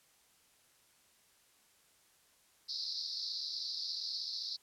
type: band-pass noise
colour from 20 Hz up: white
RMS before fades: -40 dBFS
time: 2.68-4.57 s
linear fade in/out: 20 ms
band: 4000 to 5200 Hz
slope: 96 dB/octave
effects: white hiss -68 dBFS RMS until 4.62 s + low-pass 12000 Hz 12 dB/octave